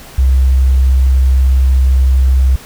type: tone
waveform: sine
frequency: 65.41 Hz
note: C2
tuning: in tune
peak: -6 dBFS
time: 0.18-2.56 s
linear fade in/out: 5 ms
effects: pink hiss -35 dBFS RMS until 2.65 s